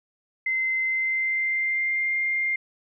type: tone with pitch glide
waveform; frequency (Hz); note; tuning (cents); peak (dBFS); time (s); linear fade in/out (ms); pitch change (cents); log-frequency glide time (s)
sine; 2067 to 2110; C7 to C7; -22 to +14; -22; 0.46-2.56; 5; +36; 0.85-2.15
effects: none